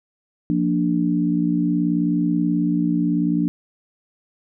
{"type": "chord", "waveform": "sine", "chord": "Bb major", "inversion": "second", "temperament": "equal", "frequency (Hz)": [174.61, 233.1, 293.7], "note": ["F3", "Bb3", "D4"], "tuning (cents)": [0, 0, 0], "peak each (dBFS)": [-21, -24, -20], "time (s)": [0.5, 3.48], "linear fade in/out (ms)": 0, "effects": []}